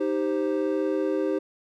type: chord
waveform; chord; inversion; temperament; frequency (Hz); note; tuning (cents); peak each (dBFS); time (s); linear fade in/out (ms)
triangle; C minor; first; equal; 311.1 / 392 / 523.3; Eb4 / G4 / C5; 0 / 0 / 0; -25 / -25 / -27; 0-1.39; 10
effects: none